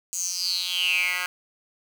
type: tone with high-pass filter sweep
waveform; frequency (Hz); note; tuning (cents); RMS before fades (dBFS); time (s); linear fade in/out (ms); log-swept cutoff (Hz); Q
10% pulse; 180.1; F#3; -46; -26; 0.13-1.26; 0; 7100 to 1700; 9.3
effects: 8-bit